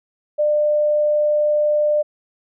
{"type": "tone", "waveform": "sine", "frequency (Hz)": 598, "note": "D5", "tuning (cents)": 31, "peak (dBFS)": -14, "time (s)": [0.38, 2.03], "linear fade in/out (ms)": 20, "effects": []}